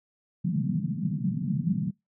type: band-pass noise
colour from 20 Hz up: pink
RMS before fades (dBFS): -28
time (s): 0.44-1.91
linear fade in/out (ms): 10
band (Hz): 140 to 210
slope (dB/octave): 48
effects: noise-tail reverb RT60 0.2 s tail -26 dB re dry